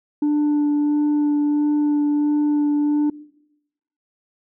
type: tone with vibrato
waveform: sine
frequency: 294.8 Hz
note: D4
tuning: 7 cents sharp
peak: -13 dBFS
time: 0.22-3.1 s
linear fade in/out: 5 ms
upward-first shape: sine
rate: 1.5 Hz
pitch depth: 10 cents each way
effects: noise-tail reverb RT60 0.9 s tail -22 dB re dry + tanh soft clip ceiling -15 dBFS